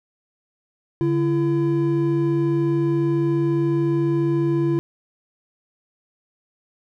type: tone pair together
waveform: triangle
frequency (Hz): 143.79 / 337.1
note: D3 / E4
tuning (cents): -36 / +39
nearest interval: octave + minor third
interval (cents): 1475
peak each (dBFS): -20 / -17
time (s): 1.01-4.79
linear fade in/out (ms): 0
effects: none